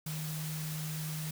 sine tone in noise, 155.56 Hz, D#3, in tune, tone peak -36 dBFS, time 0.06-1.31 s, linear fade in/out 5 ms, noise white, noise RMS -43 dBFS, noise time 0.06-1.31 s, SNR +4 dB, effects none

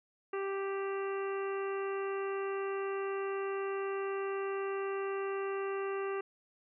harmonic tone, 392 Hz, G4, in tune, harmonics 1 / 2 / 3 / 4 / 5 / 6 / 7, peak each -34 / -46 / -42 / -48 / -49 / -55 / -50 dBFS, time 0.33-6.21 s, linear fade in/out 5 ms, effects none

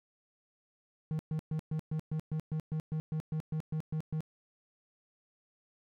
triangle tone bursts, 156.6 Hz, D#3, 11 cents sharp, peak -29 dBFS, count 16, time 1.11-4.206 s, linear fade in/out 0 ms, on 81 ms, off 120 ms, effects none

